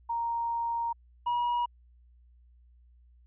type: tone pair in turn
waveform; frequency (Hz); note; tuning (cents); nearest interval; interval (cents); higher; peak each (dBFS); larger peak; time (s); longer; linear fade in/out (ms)
sine / triangle; 932.3 / 961.8; A#5 / B5; 0 / -46; minor second; 54; second; -28 / -24; second; 0.09-0.93 / 1.26-1.66; first; 10
effects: added 60 Hz sine -56 dBFS peak until 3.26 s + resampled to 8000 Hz